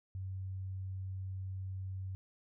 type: tone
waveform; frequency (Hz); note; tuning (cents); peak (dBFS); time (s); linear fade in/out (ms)
sine; 94.8; F#2; +43; -38; 0.15-2.15; 0
effects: none